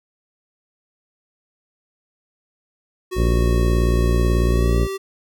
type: tone with pitch glide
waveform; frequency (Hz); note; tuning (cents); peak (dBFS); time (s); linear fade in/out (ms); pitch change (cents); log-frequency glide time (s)
square; 368.9 to 387.9; F#4 to G4; -5 to -18; -25; 3.11-4.98; 20; +87; 4.47-4.8
type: harmonic tone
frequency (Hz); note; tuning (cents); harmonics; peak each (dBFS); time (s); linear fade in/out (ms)
58.27; A#1; 0; 1 / 2 / 3 / 4 / 5 / 6 / 7 / 8 / 9 / 10; -16 / -22 / -26 / -28 / -30 / -32 / -33 / -34 / -35 / -36; 3.15-4.88; 50
effects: none